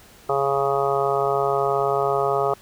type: harmonic tone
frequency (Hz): 138.59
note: C#3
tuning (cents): 0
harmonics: 1 / 3 / 4 / 5 / 6 / 7 / 8 / 9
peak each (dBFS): -34 / -23 / -27 / -24 / -29 / -33 / -30 / -27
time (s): 0.29-2.54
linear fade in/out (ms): 5
effects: pink hiss -49 dBFS RMS until 2.61 s